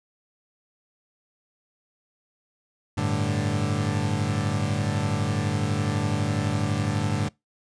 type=chord; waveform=30% pulse; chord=G suspended second; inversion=none; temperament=equal; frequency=98 / 110 / 146.83 Hz; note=G2 / A2 / D3; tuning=0 / 0 / 0 cents; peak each=-25 dBFS; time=2.97-7.29 s; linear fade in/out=10 ms; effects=noise-tail reverb RT60 0.2 s tail -24 dB re dry + resampled to 22050 Hz